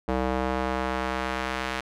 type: tone with band-pass filter sweep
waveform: square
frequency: 64.3 Hz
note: C2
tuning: 30 cents flat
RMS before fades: -28 dBFS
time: 0.08-1.81 s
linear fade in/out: 10 ms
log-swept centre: 600 to 2000 Hz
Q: 0.78
effects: none